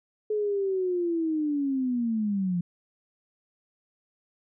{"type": "linear sweep", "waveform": "sine", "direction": "down", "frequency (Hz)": [429.2, 170.8], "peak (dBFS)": -24, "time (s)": [0.3, 2.61], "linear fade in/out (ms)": 5, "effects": []}